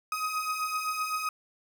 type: beating tone pair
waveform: 35% pulse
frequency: 1253 / 1260.8 Hz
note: D#6 / D#6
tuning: +12 / +23 cents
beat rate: 7.8 Hz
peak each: -34 / -29 dBFS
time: 0.12-1.29 s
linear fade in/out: 2 ms
effects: none